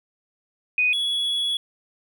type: tone pair in turn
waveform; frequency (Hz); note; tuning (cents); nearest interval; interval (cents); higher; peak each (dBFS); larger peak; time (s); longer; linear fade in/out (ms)
sine / triangle; 2489 / 3373; D#7 / G#7; 0 / +26; perfect fourth; 526; second; -17 / -20; first; 0.78-0.93 / 0.93-1.57; second; 2
effects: none